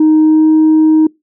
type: tone with pitch glide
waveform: sine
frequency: 311.2 to 313.4 Hz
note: D#4 to D#4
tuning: 0 to +13 cents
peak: -3 dBFS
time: 0-1.07 s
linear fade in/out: 5 ms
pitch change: +13 cents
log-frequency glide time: 0.2-0.48 s
effects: noise-tail reverb RT60 0.2 s tail -25 dB re dry + tanh soft clip ceiling -3 dBFS